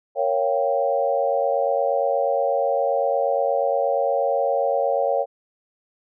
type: chord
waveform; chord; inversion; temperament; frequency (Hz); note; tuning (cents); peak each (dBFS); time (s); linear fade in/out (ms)
sine; G half-diminished seventh; first; equal with one note detuned; 466.2 / 554.4 / 695.2 / 784; Bb4 / Db5 / F5 / G5; 0 / 0 / -8 / 0; -26 / -21 / -25 / -26; 0.15-5.26; 50
effects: none